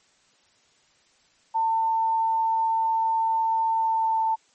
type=tone with pitch glide; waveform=sine; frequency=898 to 890.8 Hz; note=A5 to A5; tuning=+35 to +21 cents; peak=-20 dBFS; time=1.54-4.36 s; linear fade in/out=20 ms; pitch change=-14 cents; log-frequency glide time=3.76-4.24 s; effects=white hiss -62 dBFS RMS until 4.54 s + MP3 32 kbps